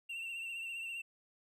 triangle tone with vibrato, 2725 Hz, F7, 43 cents flat, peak -38 dBFS, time 0.09-1.02 s, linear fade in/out 10 ms, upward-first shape triangle, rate 15 Hz, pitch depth 53 cents each way, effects none

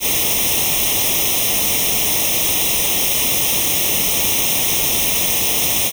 white noise with comb filter, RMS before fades -17 dBFS, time 0-5.92 s, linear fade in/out 50 ms, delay 0.33 ms, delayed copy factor +0.95, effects none

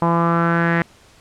sawtooth tone with low-pass filter sweep, 168.6 Hz, E3, 39 cents sharp, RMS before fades -17 dBFS, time 0.02-0.82 s, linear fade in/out 0 ms, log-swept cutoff 970 to 1900 Hz, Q 4.7, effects pink hiss -50 dBFS RMS until 1.2 s + low-pass 9000 Hz 12 dB/octave

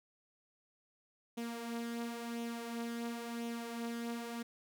sawtooth tone with flanger, 233.9 Hz, A#3, 6 cents sharp, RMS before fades -41 dBFS, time 1.37-4.43 s, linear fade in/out 10 ms, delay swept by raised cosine 0.31 to 4.91 ms, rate 0.96 Hz, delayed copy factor +0.5, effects none

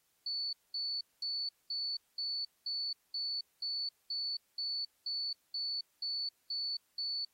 sine tone bursts, 4466 Hz, C#8, 12 cents sharp, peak -34 dBFS, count 15, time 0.26-7.25 s, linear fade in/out 5 ms, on 270 ms, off 210 ms, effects white hiss -75 dBFS RMS until 7.33 s + AAC 48 kbps

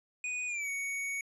square tone with pitch glide, 2477 to 2232 Hz, D#7 to C#7, -8 to +11 cents, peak -34 dBFS, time 0.24-1.21 s, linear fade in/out 2 ms, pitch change -181 cents, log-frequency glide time 0.47-0.69 s, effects resampled to 24000 Hz

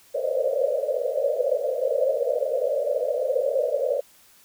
white band-pass noise, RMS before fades -24 dBFS, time 0.14-4.01 s, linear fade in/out 20 ms, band 480 to 610 Hz, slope 96 dB/octave, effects white hiss -55 dBFS RMS until 4.44 s

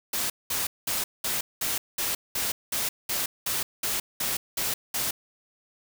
white noise bursts, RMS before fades -28 dBFS, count 14, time 0.13-5.11 s, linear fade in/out 5 ms, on 170 ms, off 200 ms, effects none

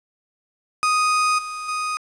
35% pulse tone with level steps, 1244.5 Hz, D#6, in tune, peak -15 / -27 / -21 dBFS, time 0.83-1.97 s, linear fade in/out 0 ms, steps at 1.38 / 1.68 s, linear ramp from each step 10 ms, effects resampled to 22050 Hz + 8-bit

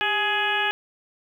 harmonic tone with a mistuned harmonic, 418.5 Hz, G#4, 13 cents sharp, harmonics 1 / 2 / 3 / 4 / 5 / 6 / 7 / 8, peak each -33 / -27 / -33 / -25 / -36 / -28 / -29 / -36 dBFS, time 0.01-0.71 s, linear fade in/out 0 ms, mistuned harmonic 1, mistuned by -77 cents, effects 9-bit

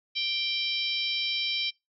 harmonic tone with a mistuned harmonic, 784 Hz, G5, in tune, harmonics 3 / 4 / 5 / 6 / 7, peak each -34 / -31 / -32 / -37 / -36 dBFS, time 0.15-1.71 s, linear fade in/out 20 ms, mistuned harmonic 7, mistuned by -50 cents, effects noise-tail reverb RT60 0.2 s tail -24 dB re dry

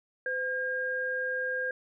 sine tone pair together, 510.6 / 1615 Hz, C5 / G#6, -42 / -49 cents, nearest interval octave + minor sixth, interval 1993 cents, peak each -34 / -30 dBFS, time 0.26-1.71 s, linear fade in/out 2 ms, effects none

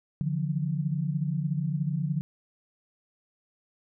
sine tone cluster, 145.7 / 162.5 / 176.2 Hz, D3 / E3 / F3, -13 / -24 / +16 cents, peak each -28 / -34 / -31 dBFS, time 0.21-2.21 s, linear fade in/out 0 ms, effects none

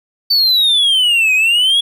triangle exponential two-way sweep, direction down then up, 4578 to 2487 to 3383 Hz, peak -8 dBFS, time 0.3-1.81 s, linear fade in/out 10 ms, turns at 1.34 s, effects none

